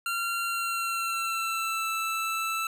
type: tone with pitch glide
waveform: 25% pulse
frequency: 1379 to 1322.8 Hz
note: F6 to E6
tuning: -22 to +6 cents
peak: -24 dBFS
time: 0.06-2.67 s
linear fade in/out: 2 ms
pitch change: -72 cents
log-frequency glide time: 0.44-1.91 s
effects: none